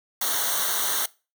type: noise with comb filter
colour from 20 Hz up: white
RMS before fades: -25 dBFS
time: 0.21-1.06 s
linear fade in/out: 5 ms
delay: 0.4 ms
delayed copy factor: -0.9
effects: noise-tail reverb RT60 0.3 s tail -21 dB re dry